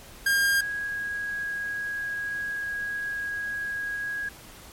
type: tone pair in turn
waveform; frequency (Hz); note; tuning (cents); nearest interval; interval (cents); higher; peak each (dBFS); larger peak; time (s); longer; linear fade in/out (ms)
45% pulse / sine; 1612 / 1649.7; G6 / G#6; +48 / -12; unison; 40; second; -20 / -28; first; 0.26-0.61 / 0.61-4.29; second; 5
effects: pink hiss -47 dBFS RMS until 4.72 s + MP3 64 kbps